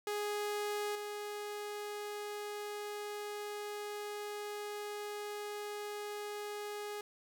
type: tone with level steps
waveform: sawtooth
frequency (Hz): 415.1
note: G#4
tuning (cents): -1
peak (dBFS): -31 / -36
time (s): 0.07-7.01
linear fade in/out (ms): 2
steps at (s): 0.95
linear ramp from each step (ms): 5
effects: none